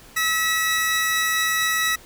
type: tone pair together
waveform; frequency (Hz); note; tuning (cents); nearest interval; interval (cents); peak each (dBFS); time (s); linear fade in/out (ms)
sawtooth; 1294 / 1938.8; E6 / B6; -32 / -32; perfect fifth; 700; -22 / -17; 0.16-1.96; 10
effects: pink hiss -47 dBFS RMS until 2.05 s